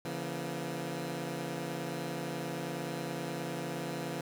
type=tone cluster; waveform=15% pulse; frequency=140.5 / 169.9 / 239.8 Hz; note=C#3 / F3 / A#3; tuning=+24 / -47 / +49 cents; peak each=-34 / -32 / -36 dBFS; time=0.05-4.21 s; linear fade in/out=2 ms; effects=none